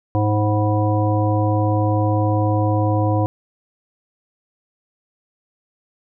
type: harmonic tone with a mistuned harmonic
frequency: 105.2 Hz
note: G#2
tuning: 23 cents sharp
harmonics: 1 / 3 / 5 / 7 / 9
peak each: -17 / -22 / -24 / -25 / -27 dBFS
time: 0.15-3.26 s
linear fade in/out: 0 ms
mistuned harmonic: 9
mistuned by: +61 cents
effects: none